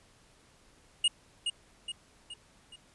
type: tone with echo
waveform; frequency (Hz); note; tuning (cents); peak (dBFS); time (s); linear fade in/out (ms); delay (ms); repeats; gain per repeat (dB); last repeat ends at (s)
square; 2863; F7; +42; -23; 1.04-1.08; 5; 420; 4; -6; 2.76
effects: pink hiss -62 dBFS RMS until 2.94 s + resampled to 24000 Hz